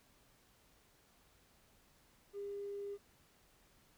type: tone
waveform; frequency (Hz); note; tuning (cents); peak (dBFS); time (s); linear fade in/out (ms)
triangle; 403.2; G4; +49; -37; 2.33-2.98; 50
effects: tanh soft clip ceiling -39 dBFS + pink hiss -69 dBFS RMS until 3.97 s